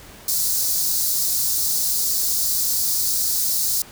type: high-pass noise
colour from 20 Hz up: white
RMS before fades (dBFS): -21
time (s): 0.28-3.82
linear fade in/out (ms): 2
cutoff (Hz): 4200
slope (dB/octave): 48
effects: pink hiss -43 dBFS RMS until 3.91 s